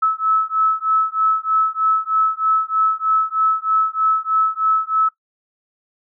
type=beating tone pair; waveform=sine; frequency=1299 / 1302.2 Hz; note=E6 / E6; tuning=-26 / -22 cents; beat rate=3.2 Hz; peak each=-18 dBFS; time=0.02-5.09 s; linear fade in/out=10 ms; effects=noise-tail reverb RT60 0.1 s tail -17 dB re dry